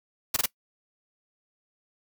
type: noise bursts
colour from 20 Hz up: white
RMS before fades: -24 dBFS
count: 3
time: 0.34-0.459 s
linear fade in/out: 5 ms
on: 25 ms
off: 22 ms
effects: noise-tail reverb RT60 0.1 s tail -21 dB re dry